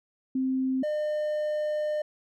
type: tone pair in turn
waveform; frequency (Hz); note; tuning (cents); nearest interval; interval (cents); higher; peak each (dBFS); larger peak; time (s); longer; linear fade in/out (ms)
sine / triangle; 261.6 / 604.5; C4 / D5; 0 / +50; octave + minor third; 1450; second; -24 / -24; neither; 0.35-0.83 / 0.83-2.02; second; 5
effects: none